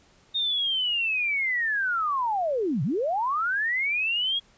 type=linear two-way sweep; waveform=sine; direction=down then up; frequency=3706 to 120 to 3332 Hz; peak=-23 dBFS; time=0.34-4.4 s; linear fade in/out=20 ms; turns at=2.83 s; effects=pink hiss -59 dBFS RMS until 4.57 s + resampled to 16000 Hz